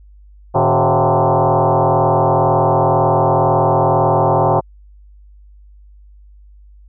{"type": "tone with frequency modulation", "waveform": "sine", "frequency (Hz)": 110, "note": "A2", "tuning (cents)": 0, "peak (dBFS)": -10, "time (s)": [0.54, 4.61], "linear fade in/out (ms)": 20, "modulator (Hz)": 131, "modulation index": 6.9, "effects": ["added 50 Hz sine -40 dBFS peak until 6.88 s"]}